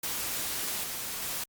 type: noise with level steps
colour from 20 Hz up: white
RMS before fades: -33 / -36 / -34 dBFS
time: 0.03-1.44 s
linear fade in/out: 5 ms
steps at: 0.83 / 1.22 s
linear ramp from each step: 10 ms
effects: Opus 48 kbps